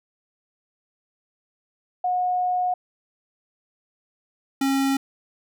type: tone pair in turn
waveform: sine / square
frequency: 726 / 271.9 Hz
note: F#5 / C#4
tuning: -33 / -33 cents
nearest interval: octave + perfect fourth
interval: 1700 cents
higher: first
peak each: -20 dBFS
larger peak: neither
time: 2.04-2.74 / 4.61-4.97 s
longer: first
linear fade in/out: 5 ms
effects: none